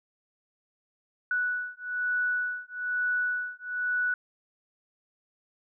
sine beating tone pair, 1477 / 1478.1 Hz, F#6 / F#6, -3 / -2 cents, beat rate 1.1 Hz, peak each -30 dBFS, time 1.31-4.14 s, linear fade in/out 2 ms, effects none

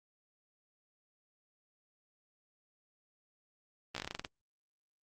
slowing click train, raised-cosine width 0.2 ms, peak -20 dBFS, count 11, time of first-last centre 3.95-4.249 s, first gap 14 ms, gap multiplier 1.16, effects Opus 24 kbps

